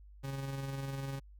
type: tone with tremolo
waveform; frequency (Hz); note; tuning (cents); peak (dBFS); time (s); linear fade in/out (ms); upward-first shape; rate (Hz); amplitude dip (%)
40% pulse; 136.5; C#3; -26; -35; 0.23-1.2; 20; square; 20; 30
effects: added 50 Hz sine -52 dBFS peak until 1.39 s